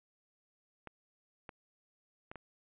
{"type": "clicks", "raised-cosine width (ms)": 0.5, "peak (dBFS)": -30, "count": 4, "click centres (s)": [0.873, 1.492, 2.315, 2.357], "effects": ["resampled to 8000 Hz"]}